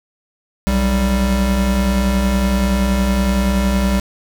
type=tone pair together; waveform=square; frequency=61.74 / 195.89 Hz; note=B1 / G3; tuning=0 / -1 cents; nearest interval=octave + minor sixth; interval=1999 cents; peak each=-17 dBFS; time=0.67-4 s; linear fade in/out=0 ms; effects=7-bit